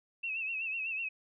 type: tone with vibrato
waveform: sine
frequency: 2637 Hz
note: E7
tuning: in tune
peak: -33 dBFS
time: 0.23-1.09 s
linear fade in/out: 10 ms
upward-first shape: sine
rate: 8 Hz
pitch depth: 72 cents each way
effects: none